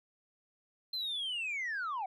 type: linear sweep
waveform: sine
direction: down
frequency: 4160 to 725 Hz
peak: -32 dBFS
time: 0.93-2.06 s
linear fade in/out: 5 ms
effects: tanh soft clip ceiling -32 dBFS